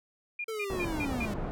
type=tone bursts; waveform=sine; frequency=2416 Hz; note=D7; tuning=48 cents sharp; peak=-32 dBFS; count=5; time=0.39-1.255 s; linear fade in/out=5 ms; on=53 ms; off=150 ms
type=linear sweep; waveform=square; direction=down; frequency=453.1 to 196 Hz; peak=-34 dBFS; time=0.48-1.34 s; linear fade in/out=5 ms
type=low-pass noise; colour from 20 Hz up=pink; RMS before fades=-35 dBFS; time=0.7-1.51 s; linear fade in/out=0 ms; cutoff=940 Hz; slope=12 dB/octave
effects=none